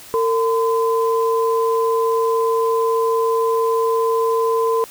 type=tone pair together; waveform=sine; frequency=454.4 / 1020 Hz; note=A#4 / C6; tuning=-44 / -44 cents; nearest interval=octave + major second; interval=1400 cents; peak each=-16 / -20 dBFS; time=0.14-4.84 s; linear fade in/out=0 ms; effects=white hiss -40 dBFS RMS until 4.9 s

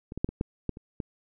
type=clicks; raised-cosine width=3 ms; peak=-25 / -21 / -11 / -22 / -14 / -15 / -29 / -19 dBFS; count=8; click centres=0.121 / 0.176 / 0.245 / 0.29 / 0.411 / 0.693 / 0.771 / 1.002 s; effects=none

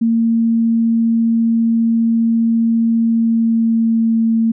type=tone with pitch glide; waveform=sine; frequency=228.7 to 226.2 Hz; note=A#3 to A3; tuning=-33 to +48 cents; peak=-11 dBFS; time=0.01-4.52 s; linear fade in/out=10 ms; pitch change=-19 cents; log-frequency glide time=3.01-4.24 s; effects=none

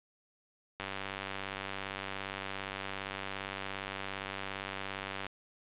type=click train; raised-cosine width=0.3 ms; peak=-21 dBFS; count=436; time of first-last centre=0.8-5.266 s; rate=97.4 Hz; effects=resampled to 8000 Hz + 10-bit

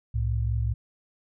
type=tone pair together; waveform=sine; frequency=65.65 / 110.6 Hz; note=C2 / A2; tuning=+6 / +9 cents; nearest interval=major sixth; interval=903 cents; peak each=-26 dBFS; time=0.14-0.74 s; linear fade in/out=10 ms; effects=none

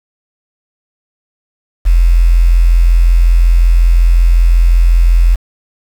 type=tone with quantisation; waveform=sine; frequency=42.73 Hz; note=F1; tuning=37 cents flat; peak=-4 dBFS; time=1.85-5.36 s; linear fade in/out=20 ms; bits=5; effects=none

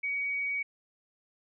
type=tone; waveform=sine; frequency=2256 Hz; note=C#7; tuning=30 cents sharp; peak=-29 dBFS; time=0.03-0.63 s; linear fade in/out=10 ms; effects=none

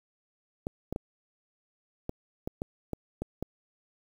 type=clicks; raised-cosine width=2 ms; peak=-19 dBFS; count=9; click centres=0.669 / 0.926 / 0.961 / 2.094 / 2.475 / 2.619 / 2.933 / 3.22 / 3.426 s; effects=8-bit

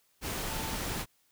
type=tone in noise; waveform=sine; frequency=890 Hz; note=A5; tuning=20 cents sharp; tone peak=-42 dBFS; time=0.46-0.8 s; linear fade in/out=50 ms; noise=pink; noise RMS=-35 dBFS; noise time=0.21-1.06 s; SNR=-10 dB; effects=white hiss -70 dBFS RMS until 1.31 s

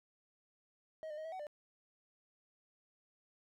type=tone with pitch steps; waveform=triangle; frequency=632 / 603 / 627 / 647 / 751 / 594 Hz; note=D#5 / D5 / D#5 / E5 / F#5 / D5; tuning=+27 / +46 / +13 / -32 / +26 / +20 cents; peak=-40 dBFS; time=1.03-1.468 s; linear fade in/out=0 ms; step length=73 ms; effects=none

